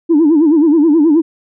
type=tone with vibrato; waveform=sine; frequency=311.1 Hz; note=D#4; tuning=in tune; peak=-5 dBFS; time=0.09-1.22 s; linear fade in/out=20 ms; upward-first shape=sine; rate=9.4 Hz; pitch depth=150 cents each way; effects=tanh soft clip ceiling -3 dBFS